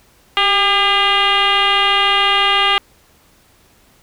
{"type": "tone with frequency modulation", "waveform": "sine", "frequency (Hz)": 2018, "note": "B6", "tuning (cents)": 37, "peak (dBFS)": -10, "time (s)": [0.37, 2.78], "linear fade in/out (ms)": 0, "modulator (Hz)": 407, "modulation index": 3.3, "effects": ["tanh soft clip ceiling -6 dBFS", "pink hiss -52 dBFS RMS until 4.02 s"]}